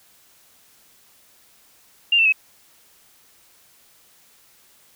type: tone with pitch steps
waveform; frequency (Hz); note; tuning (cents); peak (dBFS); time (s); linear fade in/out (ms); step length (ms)
sine; 2794 / 2677 / 2565; F7 / E7 / E7; 0 / +26 / -48; -13; 2.12-2.324; 5; 68
effects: white hiss -55 dBFS RMS until 4.95 s